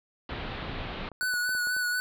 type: low-pass noise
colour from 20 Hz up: pink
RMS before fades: -36 dBFS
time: 0.29-1.09 s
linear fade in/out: 2 ms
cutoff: 4000 Hz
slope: 48 dB/octave
type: clicks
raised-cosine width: 1 ms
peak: -32 dBFS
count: 10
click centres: 0.955 / 1.01 / 1.059 / 1.117 / 1.23 / 1.339 / 1.492 / 1.55 / 1.671 / 1.766 s
type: tone with vibrato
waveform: square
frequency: 1480 Hz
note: F#6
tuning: in tune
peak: -27 dBFS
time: 1.21-2 s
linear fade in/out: 0 ms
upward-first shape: sine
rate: 4.1 Hz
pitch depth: 26 cents each way
effects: none